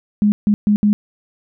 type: tone bursts at uneven times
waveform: sine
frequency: 207.7 Hz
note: G#3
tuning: in tune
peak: -10 dBFS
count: 4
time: 0.22-0.32 / 0.47-0.54 / 0.67-0.76 / 0.83-0.93 s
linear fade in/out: 0 ms
effects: none